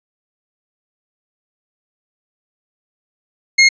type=tone; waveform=sawtooth; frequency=2146 Hz; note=C7; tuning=43 cents sharp; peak=-3 dBFS; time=3.58-3.69 s; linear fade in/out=10 ms; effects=resampled to 16000 Hz